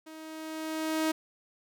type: tone with level ramp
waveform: sawtooth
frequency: 316 Hz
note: D#4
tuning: 27 cents sharp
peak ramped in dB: -41 to -21 dBFS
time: 0.06-1.12 s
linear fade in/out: 10 ms
effects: none